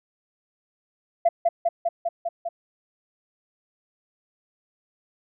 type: tone with echo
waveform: sine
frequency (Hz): 681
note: F5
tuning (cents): -44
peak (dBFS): -13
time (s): 1.25-1.29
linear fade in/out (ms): 10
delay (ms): 200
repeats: 6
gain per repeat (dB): -2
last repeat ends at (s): 2.49
effects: tanh soft clip ceiling -10 dBFS